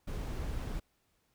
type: noise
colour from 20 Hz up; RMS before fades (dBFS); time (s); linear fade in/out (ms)
brown; -37; 0.07-0.8; 10
effects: pink hiss -75 dBFS RMS until 1.34 s